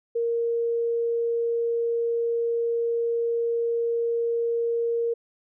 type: tone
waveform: sine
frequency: 466.2 Hz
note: A#4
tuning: in tune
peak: -22 dBFS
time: 0.15-5.14 s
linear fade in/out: 10 ms
effects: none